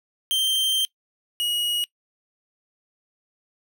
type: tone pair in turn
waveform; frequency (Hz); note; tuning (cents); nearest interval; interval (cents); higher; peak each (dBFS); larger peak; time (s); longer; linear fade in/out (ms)
45% pulse; 3144 / 2897; G7 / F#7; +4 / -37; minor second; 141; first; -19 / -22; first; 0.31-0.85 / 1.4-1.84; first; 0
effects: noise-tail reverb RT60 0.1 s tail -22 dB re dry